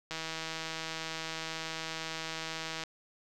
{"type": "click train", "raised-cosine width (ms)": 0.2, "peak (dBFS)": -20, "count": 440, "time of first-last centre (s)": [0.11, 2.837], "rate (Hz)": 161, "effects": []}